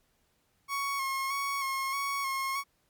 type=tone with vibrato; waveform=30% pulse; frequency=1096 Hz; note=C#6; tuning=20 cents flat; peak=-27 dBFS; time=0.68-2.64 s; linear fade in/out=50 ms; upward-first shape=square; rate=1.6 Hz; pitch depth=29 cents each way; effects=pink hiss -72 dBFS RMS until 2.89 s + MP3 96 kbps